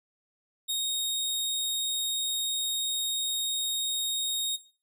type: tone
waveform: sawtooth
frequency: 3729 Hz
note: A#7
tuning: in tune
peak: -24 dBFS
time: 0.68-4.57 s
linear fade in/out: 20 ms
effects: noise-tail reverb RT60 0.4 s tail -17 dB re dry